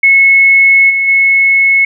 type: tone with level steps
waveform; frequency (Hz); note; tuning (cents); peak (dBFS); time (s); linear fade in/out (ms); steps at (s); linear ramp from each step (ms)
sine; 2190; C#7; -22; -3 / -9 / -5; 0.03-1.85; 5; 0.89 / 1.07; 20
effects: none